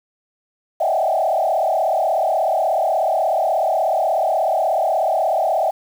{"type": "tone with frequency modulation", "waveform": "sine", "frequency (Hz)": 702, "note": "F5", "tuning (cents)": 9, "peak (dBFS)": -15, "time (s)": [0.8, 5.71], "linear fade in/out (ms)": 10, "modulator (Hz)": 36.5, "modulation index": 2.7, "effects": ["7-bit"]}